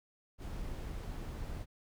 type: noise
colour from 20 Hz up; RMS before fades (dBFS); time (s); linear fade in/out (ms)
brown; -41; 0.38-1.66; 50
effects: none